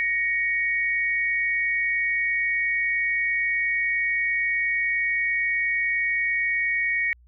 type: tone pair together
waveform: sine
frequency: 1882 / 2233 Hz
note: A#6 / C#7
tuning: +16 / +12 cents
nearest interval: minor third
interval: 296 cents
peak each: -24 dBFS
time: 0-7.13 s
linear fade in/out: 0 ms
effects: added 60 Hz sine -51 dBFS peak until 7.27 s